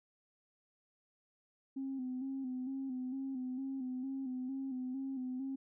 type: tone with vibrato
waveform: sine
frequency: 261.6 Hz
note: C4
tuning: in tune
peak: -36 dBFS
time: 1.76-5.56 s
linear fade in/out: 10 ms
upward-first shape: square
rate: 2.2 Hz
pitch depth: 48 cents each way
effects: tanh soft clip ceiling -32 dBFS